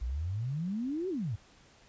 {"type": "exponential two-way sweep", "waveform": "sine", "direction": "up then down", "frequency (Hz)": [54.9, 392, 93.8], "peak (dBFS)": -31, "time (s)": [0.01, 1.36], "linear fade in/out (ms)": 10, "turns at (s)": 1.09, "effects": ["pink hiss -60 dBFS RMS until 1.88 s", "resampled to 16000 Hz"]}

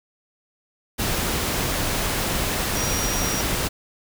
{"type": "tone in noise", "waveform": "sine", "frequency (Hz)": 5710, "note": "F8", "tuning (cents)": 37, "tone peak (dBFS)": -28, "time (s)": [2.75, 3.42], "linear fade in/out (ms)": 20, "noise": "pink", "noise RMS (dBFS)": -24, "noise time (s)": [0.98, 3.69], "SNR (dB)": -7, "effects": []}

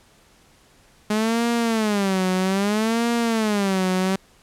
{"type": "tone with vibrato", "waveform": "sawtooth", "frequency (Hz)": 208.7, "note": "G#3", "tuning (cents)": 9, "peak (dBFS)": -15, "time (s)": [1.1, 4.16], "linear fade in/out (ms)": 5, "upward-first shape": "sine", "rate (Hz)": 0.62, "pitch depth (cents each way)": 210, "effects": ["pink hiss -55 dBFS RMS until 4.42 s", "low-pass 11000 Hz 12 dB/octave"]}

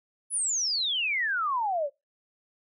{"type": "exponential sweep", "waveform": "sine", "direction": "down", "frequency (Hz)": [10500, 539], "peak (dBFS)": -25, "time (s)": [0.3, 1.9], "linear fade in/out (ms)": 50, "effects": ["noise-tail reverb RT60 0.2 s tail -22 dB re dry"]}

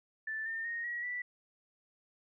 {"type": "tone with pitch steps", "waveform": "sine", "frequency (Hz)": [1760, 1809.5, 1860.4, 1912.7, 1966.4], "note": ["A6", "A6", "A#6", "A#6", "B6"], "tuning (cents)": [0, 48, -4, 44, -8], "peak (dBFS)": -35, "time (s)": [0.27, 1.22], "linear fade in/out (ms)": 5, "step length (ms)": 190, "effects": []}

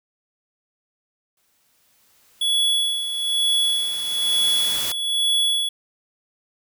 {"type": "noise with exponential growth", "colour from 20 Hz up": "white", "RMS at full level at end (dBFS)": -27, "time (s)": [1.37, 4.92], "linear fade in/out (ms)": 2, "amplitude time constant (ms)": 770}
{"type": "tone with tremolo", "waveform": "square", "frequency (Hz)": 3385, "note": "G#7", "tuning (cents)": 32, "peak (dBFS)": -17, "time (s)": [2.41, 5.69], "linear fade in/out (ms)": 5, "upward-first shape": "sine", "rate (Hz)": 1.1, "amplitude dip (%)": 60}
{"effects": []}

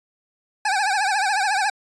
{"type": "tone with vibrato", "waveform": "25% pulse", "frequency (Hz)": 805, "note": "G5", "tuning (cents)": 46, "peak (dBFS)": -15, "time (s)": [0.65, 1.7], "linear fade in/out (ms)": 5, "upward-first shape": "triangle", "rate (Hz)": 14, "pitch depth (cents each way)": 150, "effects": ["resampled to 22050 Hz"]}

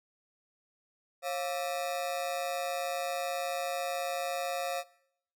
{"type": "ring-modulated tone", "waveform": "40% pulse", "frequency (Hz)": 622, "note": "D#5", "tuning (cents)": -1, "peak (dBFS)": -27, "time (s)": [1.22, 4.84], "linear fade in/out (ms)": 50, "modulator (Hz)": 79.2, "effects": ["noise-tail reverb RT60 0.7 s tail -21 dB re dry", "MP3 96 kbps"]}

